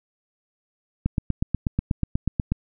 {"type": "click train", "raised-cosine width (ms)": 5, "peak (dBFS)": -9, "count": 13, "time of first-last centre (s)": [1.06, 2.52], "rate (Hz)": 8.22, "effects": []}